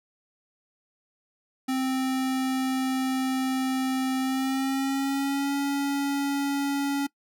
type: tone with pitch glide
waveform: square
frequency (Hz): 261.6 to 280.4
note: C4 to C#4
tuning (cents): 0 to +20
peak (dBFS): -25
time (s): 1.68-7.07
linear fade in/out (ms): 10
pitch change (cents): +120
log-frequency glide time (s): 4.19-5.54
effects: noise-tail reverb RT60 0.1 s tail -22 dB re dry